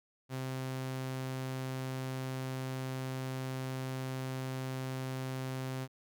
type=tone; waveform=sawtooth; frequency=130.81 Hz; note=C3; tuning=in tune; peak=-32 dBFS; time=0.29-5.88 s; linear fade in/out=50 ms; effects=none